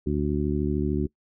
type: harmonic tone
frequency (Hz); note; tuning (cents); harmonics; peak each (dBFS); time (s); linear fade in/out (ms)
73.42; D2; 0; 1 / 2 / 3 / 4 / 5; -29 / -29 / -29 / -29 / -29; 0.06-1.07; 10
effects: noise-tail reverb RT60 0.1 s tail -23 dB re dry